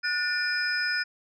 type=tone cluster; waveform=sine; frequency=1458 / 1782 / 2396 / 5070 Hz; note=F#6 / A6 / D7 / D#8; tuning=-26 / +22 / +34 / +32 cents; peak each=-27 / -31 / -35 / -30 dBFS; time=0.03-1.04 s; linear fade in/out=20 ms; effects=tanh soft clip ceiling -16 dBFS